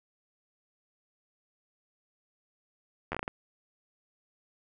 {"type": "slowing click train", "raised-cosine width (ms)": 0.5, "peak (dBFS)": -18, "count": 7, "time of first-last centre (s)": [3.12, 3.279], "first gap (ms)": 11, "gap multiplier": 1.35, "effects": []}